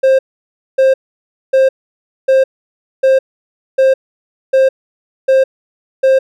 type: tone bursts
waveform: triangle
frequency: 530 Hz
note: C5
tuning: 22 cents sharp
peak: -4 dBFS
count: 9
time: 0.03-6.19 s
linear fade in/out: 10 ms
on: 160 ms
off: 590 ms
effects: none